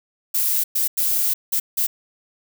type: noise bursts at uneven times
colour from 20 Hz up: violet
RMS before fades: -20 dBFS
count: 5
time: 0.34-0.64 / 0.75-0.88 / 0.97-1.34 / 1.52-1.6 / 1.77-1.87 s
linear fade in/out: 10 ms
effects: none